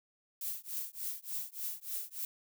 violet noise with tremolo, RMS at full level -36 dBFS, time 0.41-2.25 s, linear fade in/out 2 ms, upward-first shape triangle, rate 3.4 Hz, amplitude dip 100%, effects none

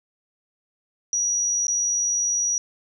sine tone with dropouts, 5800 Hz, F#8, 35 cents flat, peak -20 dBFS, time 1.13-2.58 s, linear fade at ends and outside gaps 1 ms, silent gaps 1.669-1.681 s, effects none

